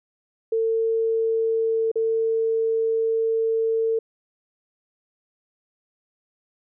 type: tone with dropouts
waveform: sine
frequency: 449.9 Hz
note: A4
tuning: 39 cents sharp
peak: -19 dBFS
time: 0.52-3.99 s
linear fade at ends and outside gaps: 5 ms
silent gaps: 1.916-1.956 s
effects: none